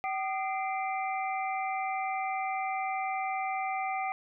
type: tone cluster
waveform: sine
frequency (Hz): 766 / 1221 / 2070 / 2360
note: G5 / D#6 / C7 / D7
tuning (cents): -40 / -33 / -19 / +8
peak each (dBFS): -31 / -39 / -39 / -40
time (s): 0.04-4.12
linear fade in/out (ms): 0
effects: none